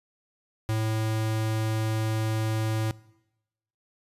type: tone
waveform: square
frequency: 110 Hz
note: A2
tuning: in tune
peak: -25 dBFS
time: 0.69-2.91 s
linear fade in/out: 0 ms
effects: noise-tail reverb RT60 0.9 s tail -21 dB re dry + resampled to 32000 Hz